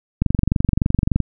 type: click train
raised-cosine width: 5 ms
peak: -4 dBFS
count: 24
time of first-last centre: 0.22-1.203 s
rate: 23.4 Hz
effects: none